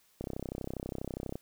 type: click train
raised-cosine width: 2 ms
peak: -23 dBFS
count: 38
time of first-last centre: 0.21-1.356 s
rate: 32.3 Hz
effects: white hiss -67 dBFS RMS until 1.41 s